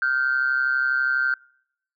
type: tone pair together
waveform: sine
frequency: 1410 / 1542.2 Hz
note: F6 / G6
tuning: +16 / -29 cents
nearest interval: major second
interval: 155 cents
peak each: -21 dBFS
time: 0.02-1.34 s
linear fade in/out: 2 ms
effects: noise-tail reverb RT60 0.7 s tail -26 dB re dry + tanh soft clip ceiling -13 dBFS